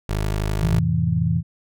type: tone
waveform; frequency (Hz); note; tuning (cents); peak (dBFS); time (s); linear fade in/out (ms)
20% pulse; 51.91; G#1; 0; -16; 0.09-0.79; 5
type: chord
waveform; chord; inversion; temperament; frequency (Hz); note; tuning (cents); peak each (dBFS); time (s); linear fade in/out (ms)
sine; F major seventh; none; equal; 87.31 / 110 / 130.81 / 164.81; F2 / A2 / C3 / E3; 0 / 0 / 0 / 0; -25 / -24 / -25 / -20; 0.6-1.43; 50
effects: none